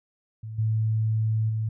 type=tone with level steps; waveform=sine; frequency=110 Hz; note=A2; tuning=in tune; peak=-33 / -21 / -24 dBFS; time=0.43-1.69 s; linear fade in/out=5 ms; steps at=0.58 / 1.49 s; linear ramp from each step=10 ms; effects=none